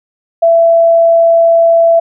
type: tone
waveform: sine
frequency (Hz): 668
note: E5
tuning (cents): +23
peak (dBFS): -4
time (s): 0.42-2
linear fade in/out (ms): 10
effects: none